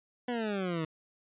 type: exponential sweep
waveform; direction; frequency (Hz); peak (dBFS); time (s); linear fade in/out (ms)
20% pulse; down; 250 to 155.8; -26; 0.28-0.85; 5
effects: resampled to 8000 Hz